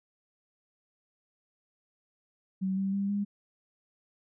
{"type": "tone with pitch steps", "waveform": "sine", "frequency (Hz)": [189.9, 194.11, 198.42, 202.8], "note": ["F#3", "G3", "G3", "G#3"], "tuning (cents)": [45, -17, 21, -41], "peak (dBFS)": -27, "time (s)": [2.61, 3.25], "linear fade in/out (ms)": 20, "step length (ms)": 160, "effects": []}